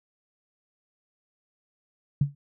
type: tone with exponential decay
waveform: sine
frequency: 142.1 Hz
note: C#3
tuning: 43 cents sharp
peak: -15 dBFS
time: 2.21-2.35 s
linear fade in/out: 5 ms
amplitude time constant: 29 ms
effects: none